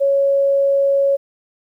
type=tone; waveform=sine; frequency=554.4 Hz; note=C#5; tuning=in tune; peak=-12 dBFS; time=0-1.17 s; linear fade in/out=20 ms; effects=9-bit